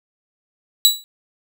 sawtooth tone with exponential decay, 3924 Hz, B7, 12 cents flat, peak -3 dBFS, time 0.85-1.04 s, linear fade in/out 0 ms, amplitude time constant 41 ms, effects none

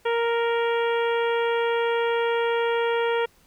harmonic tone with a mistuned harmonic, 466.2 Hz, A#4, in tune, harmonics 1 / 2 / 3 / 4 / 5 / 6 / 7, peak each -22 / -28 / -32 / -34 / -36 / -38 / -39 dBFS, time 0.05-3.26 s, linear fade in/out 10 ms, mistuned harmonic 7, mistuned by +17 cents, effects pink hiss -59 dBFS RMS until 3.46 s

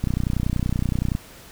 click train, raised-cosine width 5 ms, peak -10 dBFS, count 35, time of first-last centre 0.04-1.151 s, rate 30.6 Hz, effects pink hiss -45 dBFS RMS until 1.51 s

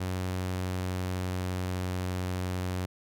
sawtooth tone with pitch glide, 92.2 to 91.46 Hz, F#2 to F#2, -6 to -20 cents, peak -26 dBFS, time 0-2.86 s, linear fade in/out 10 ms, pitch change -14 cents, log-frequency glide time 0.11-2.02 s, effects none

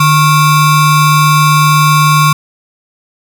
square ring-modulated tone, 622.3 Hz, D#5, in tune, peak -3 dBFS, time 0-2.33 s, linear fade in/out 5 ms, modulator 471 Hz, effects 7-bit

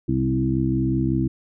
harmonic tone with a mistuned harmonic, 65.41 Hz, C2, in tune, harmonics 1 / 2 / 3 / 4 / 5, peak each -29 / -23 / -28 / -25 / -24 dBFS, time 0.08-1.28 s, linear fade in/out 10 ms, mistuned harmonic 3, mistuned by +17 cents, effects none

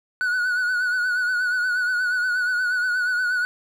triangle tone with vibrato, 1475 Hz, F#6, 6 cents flat, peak -18 dBFS, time 0.21-3.45 s, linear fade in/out 0 ms, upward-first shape triangle, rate 8.4 Hz, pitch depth 58 cents each way, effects none

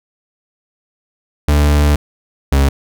40% pulse tone pair in turn, 73.42 / 69.3 Hz, D2 / C#2, 0 / 0 cents, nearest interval minor second, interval 100 cents, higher first, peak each -8 dBFS, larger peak neither, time 1.48-1.96 / 2.52-2.69 s, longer first, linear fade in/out 5 ms, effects none

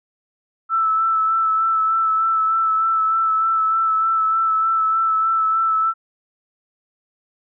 sine tone with vibrato, 1318.5 Hz, E6, in tune, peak -15 dBFS, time 0.69-5.94 s, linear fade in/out 50 ms, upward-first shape sine, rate 3.3 Hz, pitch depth 20 cents each way, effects none

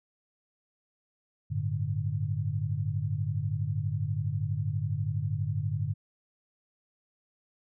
sine chord, G suspended second, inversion none, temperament just, 98 / 110.25 / 147 Hz, G2 / A2 / D3, 0 / +4 / +2 cents, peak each -32 dBFS, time 1.5-5.94 s, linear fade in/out 20 ms, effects none

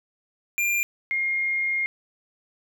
square / sine tone pair in turn, 2393 / 2132 Hz, D7 / C7, +32 / +32 cents, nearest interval major second, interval 200 cents, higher first, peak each -22 dBFS, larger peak neither, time 0.58-0.83 / 1.11-1.86 s, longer second, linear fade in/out 0 ms, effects none

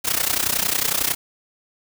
white noise with amplitude modulation, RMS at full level -18 dBFS, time 0.04-1.15 s, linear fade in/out 20 ms, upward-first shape sine, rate 31 Hz, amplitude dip 85%, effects none

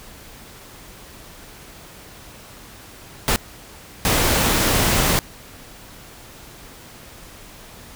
pink noise bursts at uneven times, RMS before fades -18 dBFS, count 2, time 3.28-3.36 / 4.05-5.19 s, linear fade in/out 0 ms, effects pink hiss -42 dBFS RMS until 7.95 s

